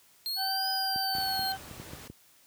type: exponential two-way sweep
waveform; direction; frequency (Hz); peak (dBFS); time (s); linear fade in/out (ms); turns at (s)
45% pulse; up then down; 4186 to 4978 to 4186; -30; 0.26-1.52; 0; 0.69
type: harmonic tone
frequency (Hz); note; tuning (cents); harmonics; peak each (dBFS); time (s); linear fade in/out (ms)
770; G5; -31; 1 / 2 / 4; -32 / -38 / -44; 0.36-1.58; 50
type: clicks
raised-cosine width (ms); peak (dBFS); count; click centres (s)
3; -29; 8; 0.96 / 1.151 / 1.184 / 1.393 / 1.712 / 1.799 / 1.934 / 2.1
type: noise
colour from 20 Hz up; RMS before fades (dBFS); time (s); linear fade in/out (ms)
pink; -46; 1.14-2.08; 5
effects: white hiss -61 dBFS RMS until 2.46 s + high-pass 60 Hz 12 dB/octave